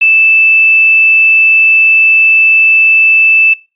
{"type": "tone with quantisation", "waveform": "sine", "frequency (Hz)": 2637, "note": "E7", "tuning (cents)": 0, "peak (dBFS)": -4, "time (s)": [0.01, 3.54], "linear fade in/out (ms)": 10, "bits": 5, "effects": ["noise-tail reverb RT60 0.3 s tail -21 dB re dry", "resampled to 8000 Hz"]}